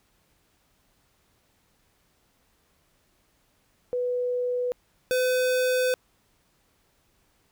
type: tone pair in turn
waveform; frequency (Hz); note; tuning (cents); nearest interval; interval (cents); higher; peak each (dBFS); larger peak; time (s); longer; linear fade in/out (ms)
sine / square; 493.9 / 506.3; B4 / B4; 0 / +43; unison; 43; second; -24 / -22; second; 3.93-4.72 / 5.11-5.94; second; 0
effects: pink hiss -67 dBFS RMS until 7.51 s